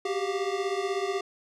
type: tone cluster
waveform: square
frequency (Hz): 382.9 / 399.1 / 706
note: G4 / G4 / F5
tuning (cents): -41 / +31 / +19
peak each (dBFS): -32 / -31 / -36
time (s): 0.05-1.21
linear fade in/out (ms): 5
effects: low-pass 6000 Hz 12 dB/octave

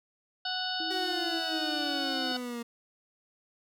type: harmonic tone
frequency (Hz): 740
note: F#5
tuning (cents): 0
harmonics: 1 / 2 / 4 / 5 / 6 / 7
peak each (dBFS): -37 / -37 / -37 / -38 / -37 / -42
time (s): 0.45-2.37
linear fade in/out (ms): 5
type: tone with tremolo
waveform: sine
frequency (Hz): 325.4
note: E4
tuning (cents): -22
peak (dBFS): -37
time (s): 0.8-2.32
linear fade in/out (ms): 2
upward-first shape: sine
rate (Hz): 14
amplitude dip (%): 25
type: exponential sweep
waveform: 30% pulse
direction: down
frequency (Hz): 380.8 to 233.1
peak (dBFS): -32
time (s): 0.9-2.63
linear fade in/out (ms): 10
effects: none

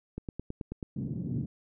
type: click train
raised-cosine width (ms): 3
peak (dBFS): -23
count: 7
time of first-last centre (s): 0.18-0.828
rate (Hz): 9.26
type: band-pass noise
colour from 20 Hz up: pink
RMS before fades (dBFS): -34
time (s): 0.96-1.46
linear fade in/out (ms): 5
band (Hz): 110 to 270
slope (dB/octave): 24
effects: none

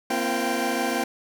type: tone cluster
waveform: 20% pulse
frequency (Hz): 236.2 / 262.9 / 342.1 / 783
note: A#3 / C4 / F4 / G5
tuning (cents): +23 / +8 / -36 / -2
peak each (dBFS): -24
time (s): 0.1-1.04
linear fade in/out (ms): 5
effects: none

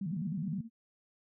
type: tone with vibrato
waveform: sine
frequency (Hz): 174.61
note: F3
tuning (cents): 0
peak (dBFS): -33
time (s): 0.01-0.61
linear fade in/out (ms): 5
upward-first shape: square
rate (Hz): 9.6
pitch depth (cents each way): 200
type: tone with tremolo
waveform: sine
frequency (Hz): 227.5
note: A#3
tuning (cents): -42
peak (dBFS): -39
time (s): 0.05-0.7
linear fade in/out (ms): 50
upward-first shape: sine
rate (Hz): 15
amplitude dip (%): 70
effects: none

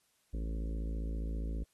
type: harmonic tone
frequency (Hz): 55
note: A1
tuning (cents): 0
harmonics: 1 / 3 / 4 / 5 / 6 / 7 / 8 / 9 / 10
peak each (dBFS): -34 / -46 / -49 / -48 / -53 / -57 / -55 / -59 / -59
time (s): 0.33-1.64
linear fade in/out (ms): 10
effects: white hiss -74 dBFS RMS until 1.73 s + AAC 32 kbps

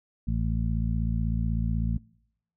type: harmonic tone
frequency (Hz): 56.1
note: A1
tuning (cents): +34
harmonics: 1 / 2 / 3 / 4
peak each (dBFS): -27 / -30 / -32 / -33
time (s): 0.27-1.98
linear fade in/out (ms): 10
effects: noise-tail reverb RT60 0.8 s tail -25 dB re dry

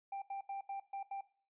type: tone bursts at uneven times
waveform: triangle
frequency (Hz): 789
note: G5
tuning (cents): +11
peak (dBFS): -37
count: 6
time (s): 0.12-0.22 / 0.3-0.41 / 0.49-0.61 / 0.69-0.8 / 0.93-1.03 / 1.11-1.21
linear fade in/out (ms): 5
effects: noise-tail reverb RT60 0.4 s tail -17 dB re dry + resampled to 8000 Hz

